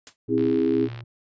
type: noise with exponential decay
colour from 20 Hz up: white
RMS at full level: -36 dBFS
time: 0.07-0.16 s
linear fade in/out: 0 ms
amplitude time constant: 19 ms
type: chord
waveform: sine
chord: C augmented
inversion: none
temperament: just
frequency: 261.6 / 327 / 408.8 Hz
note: C4 / E4 / G#4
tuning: 0 / -14 / -27 cents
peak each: -23 dBFS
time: 0.28-0.89 s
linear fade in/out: 50 ms
type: tone with tremolo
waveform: triangle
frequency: 117.1 Hz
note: A#2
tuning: 8 cents sharp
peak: -30 dBFS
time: 0.28-1.04 s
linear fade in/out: 5 ms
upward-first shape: sine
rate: 2.1 Hz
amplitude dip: 75%
type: click train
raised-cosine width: 0.3 ms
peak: -25 dBFS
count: 43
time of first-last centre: 0.38-1.006 s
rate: 67.1 Hz
effects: resampled to 16000 Hz